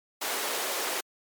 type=high-pass noise; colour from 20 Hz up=pink; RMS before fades=-31 dBFS; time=0.21-1.01 s; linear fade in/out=10 ms; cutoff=370 Hz; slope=24 dB/octave; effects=MP3 96 kbps